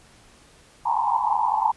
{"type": "band-pass noise", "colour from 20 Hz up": "pink", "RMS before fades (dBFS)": -22, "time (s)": [0.85, 1.72], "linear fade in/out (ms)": 10, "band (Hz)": [820, 1000], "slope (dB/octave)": 96, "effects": ["pink hiss -53 dBFS RMS until 1.76 s", "resampled to 24000 Hz"]}